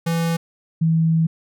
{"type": "tone pair in turn", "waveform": ["square", "sine"], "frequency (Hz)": [166.6, 162.51], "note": ["E3", "E3"], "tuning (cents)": [19, -24], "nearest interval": "unison", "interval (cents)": 43, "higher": "first", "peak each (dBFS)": [-19, -14], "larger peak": "second", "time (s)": [[0.06, 0.37], [0.81, 1.27]], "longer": "second", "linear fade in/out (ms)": 10, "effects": []}